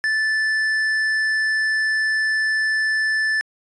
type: tone with tanh clipping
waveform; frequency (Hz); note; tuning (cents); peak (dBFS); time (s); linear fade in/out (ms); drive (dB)
sine; 1753; A6; -7; -19; 0.04-3.41; 0; 8
effects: resampled to 22050 Hz